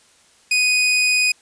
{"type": "tone", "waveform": "sawtooth", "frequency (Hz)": 2489, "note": "D#7", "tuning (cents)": 0, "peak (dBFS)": -11, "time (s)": [0.51, 1.32], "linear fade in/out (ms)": 5, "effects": ["white hiss -54 dBFS RMS until 1.41 s", "resampled to 22050 Hz"]}